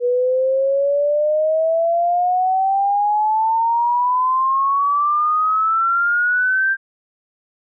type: exponential sweep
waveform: sine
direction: up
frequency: 483.7 to 1588 Hz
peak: -14 dBFS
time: 0-6.77 s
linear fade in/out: 50 ms
effects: none